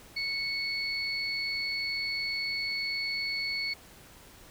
sine tone pair together, 2212 / 4424 Hz, C#7 / C#8, -4 / -4 cents, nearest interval octave, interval 1200 cents, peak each -32 / -33 dBFS, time 0.16-3.74 s, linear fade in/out 10 ms, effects pink hiss -53 dBFS RMS until 4.5 s

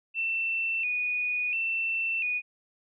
sine tone with vibrato, 2573 Hz, E7, 43 cents flat, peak -26 dBFS, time 0.14-2.42 s, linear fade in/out 50 ms, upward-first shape square, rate 0.72 Hz, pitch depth 72 cents each way, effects none

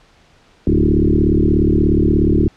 sine tone with frequency modulation, 196 Hz, G3, in tune, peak -10 dBFS, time 0.67-2.48 s, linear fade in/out 2 ms, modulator 36.8 Hz, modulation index 4.8, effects pink hiss -51 dBFS RMS until 2.56 s + low-pass 5000 Hz 12 dB/octave

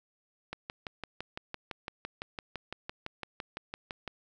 click train, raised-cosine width 0.3 ms, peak -21 dBFS, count 22, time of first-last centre 0.53-4.077 s, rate 5.92 Hz, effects none

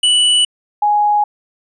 square / sine tone pair in turn, 2960 / 832.2 Hz, F#7 / G#5, 0 / +3 cents, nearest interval octave + minor seventh, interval 2197 cents, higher first, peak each -10 dBFS, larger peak neither, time 0.03-0.45 / 0.82-1.24 s, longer neither, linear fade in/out 5 ms, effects resampled to 24000 Hz

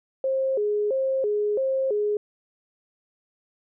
sine tone with vibrato, 470.9 Hz, A#4, 18 cents sharp, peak -21 dBFS, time 0.24-2.17 s, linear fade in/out 2 ms, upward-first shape square, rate 1.5 Hz, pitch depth 210 cents each way, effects none

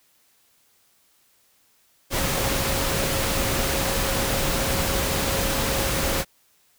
sine tone in noise, 543 Hz, C#5, 36 cents flat, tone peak -31 dBFS, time 2.1-6.25 s, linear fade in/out 50 ms, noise pink, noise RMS -24 dBFS, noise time 2.1-6.25 s, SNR -10 dB, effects white hiss -62 dBFS RMS until 6.78 s

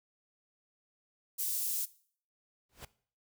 white high-pass noise, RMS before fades -34 dBFS, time 1.38-1.86 s, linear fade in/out 20 ms, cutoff 7100 Hz, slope 12 dB/octave
pink noise with exponential growth, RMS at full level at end -42 dBFS, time 2.69-2.85 s, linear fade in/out 5 ms, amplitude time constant 34 ms
effects noise-tail reverb RT60 0.5 s tail -19 dB re dry

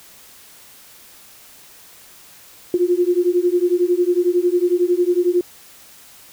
sine beating tone pair, 349.2 / 360.2 Hz, F4 / F#4, 0 / -46 cents, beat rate 11 Hz, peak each -17 dBFS, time 2.74-5.41 s, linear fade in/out 2 ms, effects white hiss -45 dBFS RMS until 6.32 s

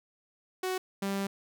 sawtooth tone pair in turn, 371.7 / 196.9 Hz, F#4 / G3, +8 / +8 cents, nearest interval major seventh, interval 1100 cents, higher first, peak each -26 dBFS, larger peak neither, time 0.63-0.78 / 1.02-1.27 s, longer second, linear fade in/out 5 ms, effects none

